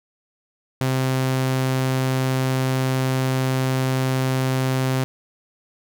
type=tone; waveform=sawtooth; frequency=130.81 Hz; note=C3; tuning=in tune; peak=-15 dBFS; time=0.81-5.04 s; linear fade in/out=0 ms; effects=none